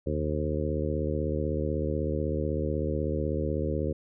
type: harmonic tone with a mistuned harmonic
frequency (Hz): 76.1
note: D#2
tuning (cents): -38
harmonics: 1 / 2 / 3 / 4 / 5 / 6 / 7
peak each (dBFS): -31 / -34 / -36 / -35 / -35 / -35 / -35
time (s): 0.06-3.93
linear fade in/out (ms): 10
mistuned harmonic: 1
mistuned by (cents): +83
effects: none